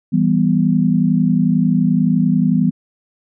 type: chord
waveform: sine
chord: E minor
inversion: none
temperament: equal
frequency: 164.81 / 196 / 246.9 Hz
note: E3 / G3 / B3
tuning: 0 / 0 / 0 cents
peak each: -16 dBFS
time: 0.12-2.71 s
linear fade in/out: 20 ms
effects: none